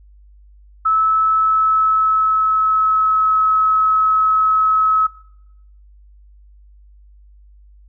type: tone with pitch glide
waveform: sine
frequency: 1303 to 1287.3 Hz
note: E6 to E6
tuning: -20 to -41 cents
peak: -12 dBFS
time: 0.85-5.07 s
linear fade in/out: 10 ms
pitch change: -21 cents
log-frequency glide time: 1.3-3.39 s
effects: noise-tail reverb RT60 0.8 s tail -18 dB re dry + added 50 Hz sine -43 dBFS peak until 7.88 s